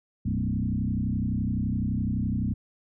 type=tone with frequency modulation; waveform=sine; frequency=155.56 Hz; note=D#3; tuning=in tune; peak=-24 dBFS; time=0.25-2.54 s; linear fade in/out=10 ms; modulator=31.8 Hz; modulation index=3; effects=none